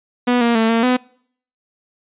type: tone with pitch steps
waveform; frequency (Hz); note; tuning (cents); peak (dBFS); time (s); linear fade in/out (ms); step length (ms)
sawtooth; 245.5 / 235.3 / 224 / 228.8 / 251.4; B3 / A#3 / A3 / A#3 / B3; -10 / +16 / +31 / -32 / +31; -9; 0.27-0.97; 10; 140
effects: noise-tail reverb RT60 0.6 s tail -25 dB re dry + resampled to 8000 Hz